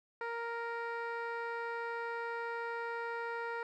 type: tone with low-pass filter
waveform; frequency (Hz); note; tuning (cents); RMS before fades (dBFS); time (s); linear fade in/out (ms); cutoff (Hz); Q
15% pulse; 466.2; A#4; 0; -39; 0.21-3.63; 2; 2000; 0.96
effects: none